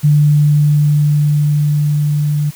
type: tone with level ramp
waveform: sine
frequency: 148 Hz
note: D3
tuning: 14 cents sharp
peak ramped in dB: -6 to -12 dBFS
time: 0.03-2.51 s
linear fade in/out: 20 ms
effects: white hiss -38 dBFS RMS until 2.55 s